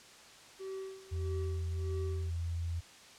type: tone with tremolo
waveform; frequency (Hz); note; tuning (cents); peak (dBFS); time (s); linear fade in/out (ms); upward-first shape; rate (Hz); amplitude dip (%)
triangle; 383.4; G4; -38; -36; 0.59-2.31; 20; sine; 1.6; 85
type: tone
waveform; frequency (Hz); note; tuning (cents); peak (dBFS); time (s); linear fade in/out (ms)
sine; 84.5; E2; +43; -33; 1.11-2.81; 20
effects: white hiss -55 dBFS RMS until 3.18 s + low-pass 7000 Hz 12 dB/octave